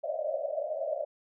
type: band-pass noise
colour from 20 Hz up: pink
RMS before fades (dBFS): -33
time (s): 0.03-1.05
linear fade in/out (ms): 10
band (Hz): 560 to 660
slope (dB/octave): 96
effects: none